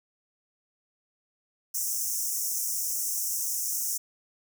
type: high-pass noise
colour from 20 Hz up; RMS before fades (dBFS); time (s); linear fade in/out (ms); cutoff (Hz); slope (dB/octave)
pink; -30; 1.74-3.98; 10; 5500; 96
effects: none